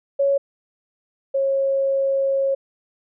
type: tone pair in turn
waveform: sine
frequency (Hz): 556 / 544.6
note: C#5 / C#5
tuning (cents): +5 / -31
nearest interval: unison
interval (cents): 36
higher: first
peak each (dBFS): -15 / -17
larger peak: first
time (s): 0.19-0.38 / 1.34-2.55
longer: second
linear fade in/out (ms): 10
effects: none